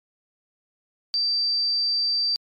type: tone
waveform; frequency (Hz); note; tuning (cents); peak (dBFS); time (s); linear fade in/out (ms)
sine; 4669; D8; -11; -20; 1.14-2.36; 0
effects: MP3 96 kbps